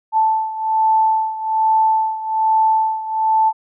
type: beating tone pair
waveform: sine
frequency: 879 / 880.2 Hz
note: A5 / A5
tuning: -2 / 0 cents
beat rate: 1.2 Hz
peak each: -15 / -19 dBFS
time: 0.12-3.53 s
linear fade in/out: 50 ms
effects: none